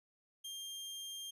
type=tone; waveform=sawtooth; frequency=3196 Hz; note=G7; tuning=33 cents sharp; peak=-40 dBFS; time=0.44-1.31 s; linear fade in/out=10 ms; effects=resampled to 32000 Hz